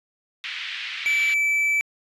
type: band-pass noise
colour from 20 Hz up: pink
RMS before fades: -32 dBFS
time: 0.44-1.34 s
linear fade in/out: 0 ms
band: 2000 to 3400 Hz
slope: 24 dB/octave
type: tone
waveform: triangle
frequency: 2314 Hz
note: D7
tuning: 26 cents flat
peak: -17 dBFS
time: 1.06-1.81 s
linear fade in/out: 0 ms
effects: resampled to 32000 Hz